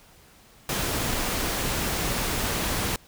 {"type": "noise", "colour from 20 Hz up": "pink", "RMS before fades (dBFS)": -27, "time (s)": [0.69, 2.96], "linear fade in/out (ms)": 2, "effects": ["pink hiss -54 dBFS RMS until 3.07 s"]}